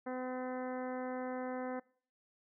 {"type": "harmonic tone", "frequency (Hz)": 254.5, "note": "C4", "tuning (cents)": -48, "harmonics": [1, 2, 3, 4, 5, 6, 7, 8], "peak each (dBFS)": [-41, -41, -45, -50, -52, -53, -55, -57], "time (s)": [0.06, 1.8], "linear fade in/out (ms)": 10, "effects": ["noise-tail reverb RT60 0.5 s tail -23 dB re dry"]}